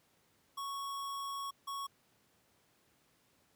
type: tone bursts at uneven times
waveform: square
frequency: 1108.7 Hz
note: C#6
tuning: in tune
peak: -39 dBFS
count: 2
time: 0.57-1.51 / 1.67-1.87 s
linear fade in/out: 10 ms
effects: pink hiss -71 dBFS RMS until 3.55 s + high-pass 100 Hz 12 dB/octave